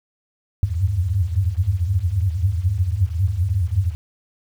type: tone cluster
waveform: sine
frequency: 79.7 / 88 / 93 / 98.4 / 102.2 Hz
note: D#2 / F2 / F#2 / G2 / G#2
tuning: +42 / +14 / +9 / +7 / -27 cents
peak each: -24 dBFS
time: 0.63-3.95 s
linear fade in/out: 0 ms
effects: 8-bit